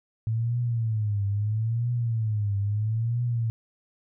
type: tone with vibrato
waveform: sine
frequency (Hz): 110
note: A2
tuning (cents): 0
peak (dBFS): -23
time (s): 0.27-3.5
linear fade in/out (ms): 0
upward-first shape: triangle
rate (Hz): 0.76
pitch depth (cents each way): 180
effects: none